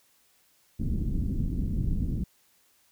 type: low-pass noise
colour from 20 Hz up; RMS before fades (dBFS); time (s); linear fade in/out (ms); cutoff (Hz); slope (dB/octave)
pink; -28; 0.79-2.24; 10; 250; 24
effects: white hiss -65 dBFS RMS until 2.91 s